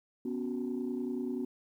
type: chord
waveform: sine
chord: B suspended second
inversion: none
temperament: equal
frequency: 246.9 / 277.2 / 370 Hz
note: B3 / C#4 / F#4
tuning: 0 / 0 / 0 cents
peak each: -34 / -37 / -37 dBFS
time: 0.25-1.45 s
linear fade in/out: 5 ms
effects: tanh soft clip ceiling -26 dBFS + 11-bit